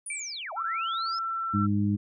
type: linear two-way sweep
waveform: sine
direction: down then up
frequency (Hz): 9956 to 606 to 5320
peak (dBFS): -34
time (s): 0.06-1.19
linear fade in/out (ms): 5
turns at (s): 0.53
type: tone with exponential decay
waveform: sine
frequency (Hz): 2325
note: D7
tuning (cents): -18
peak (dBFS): -31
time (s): 0.1-0.66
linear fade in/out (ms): 2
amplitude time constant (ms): 120
type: tone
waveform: sine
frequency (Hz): 1342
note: E6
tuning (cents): +31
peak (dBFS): -28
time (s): 0.56-1.67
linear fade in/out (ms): 20
type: harmonic tone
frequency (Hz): 102.2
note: G#2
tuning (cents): -27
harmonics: 1 / 2 / 3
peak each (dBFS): -27 / -25 / -31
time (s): 1.53-1.97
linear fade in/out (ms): 20
effects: none